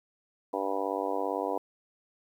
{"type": "harmonic tone", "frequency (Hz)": 97.7, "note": "G2", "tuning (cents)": -5, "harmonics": [3, 4, 5, 6, 7, 8, 9, 10], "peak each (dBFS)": [-37, -37, -34, -38, -36, -38, -40, -37], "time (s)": [0.53, 1.58], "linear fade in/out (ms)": 5, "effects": ["10-bit"]}